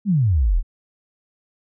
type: exponential sweep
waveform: sine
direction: down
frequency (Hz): 220 to 32.79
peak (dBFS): -14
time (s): 0.05-0.63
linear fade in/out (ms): 50
effects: none